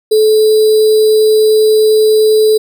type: tone with sample-and-hold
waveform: sine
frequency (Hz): 432.8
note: A4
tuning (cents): -29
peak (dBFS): -5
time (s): 0.11-2.58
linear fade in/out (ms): 10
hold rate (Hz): 4410
effects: none